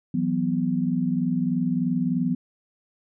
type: chord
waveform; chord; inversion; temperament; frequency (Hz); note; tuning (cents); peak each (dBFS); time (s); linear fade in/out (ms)
sine; E suspended second; none; equal with one note detuned; 164.81 / 185 / 248.1; E3 / F#3 / B3; 0 / 0 / +8; -27 / -26 / -24; 0.14-2.35; 5
effects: none